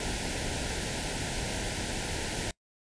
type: band-stop noise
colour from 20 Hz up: pink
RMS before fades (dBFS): -33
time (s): 0-2.51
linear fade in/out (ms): 2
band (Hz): 970 to 1400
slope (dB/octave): 96
effects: noise-tail reverb RT60 0.1 s tail -24 dB re dry + resampled to 22050 Hz